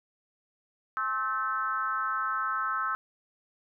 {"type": "tone with frequency modulation", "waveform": "sine", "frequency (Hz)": 1302, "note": "E6", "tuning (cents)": -22, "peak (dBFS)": -27, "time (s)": [0.97, 2.95], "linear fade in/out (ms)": 0, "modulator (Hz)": 233, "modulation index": 0.99, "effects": []}